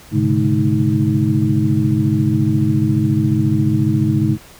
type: tone cluster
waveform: sine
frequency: 106.2 / 132 / 146.3 / 214.2 / 315.2 Hz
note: G#2 / C3 / D3 / A3 / D#4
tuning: +39 / +16 / -6 / -46 / +23 cents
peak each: -19 dBFS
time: 0.11-4.38 s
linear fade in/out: 50 ms
effects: pink hiss -42 dBFS RMS until 4.59 s